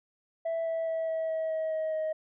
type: tone with pitch steps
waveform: sine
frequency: 659.3 / 654.7 / 650.2 / 645.7 / 641.3 / 636.8 / 632.4 / 628.1 Hz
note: E5 / E5 / E5 / E5 / E5 / D#5 / D#5 / D#5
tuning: 0 / -12 / -24 / -36 / -48 / +40 / +28 / +16 cents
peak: -26 dBFS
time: 0.45-2.13 s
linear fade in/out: 10 ms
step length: 210 ms
effects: tanh soft clip ceiling -27 dBFS